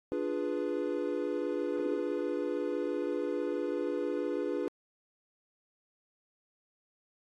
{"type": "chord", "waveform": "triangle", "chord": "D diminished seventh", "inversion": "none", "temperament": "equal", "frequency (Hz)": [293.7, 349.2, 415.3, 493.9], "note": ["D4", "F4", "Ab4", "Cb5"], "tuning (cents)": [0, 0, 0, 0], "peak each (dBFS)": -34, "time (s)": [0.12, 4.68], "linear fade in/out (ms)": 0, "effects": ["AAC 32 kbps"]}